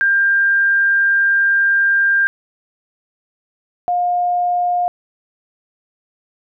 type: tone pair in turn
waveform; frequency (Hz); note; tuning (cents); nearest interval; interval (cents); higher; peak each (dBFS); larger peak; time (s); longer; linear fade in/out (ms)
sine; 1595 / 710.5; G6 / F5; +30 / +30; octave + major second; 1400; first; -11 / -14; first; 0.01-2.27 / 3.88-4.88; first; 0
effects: none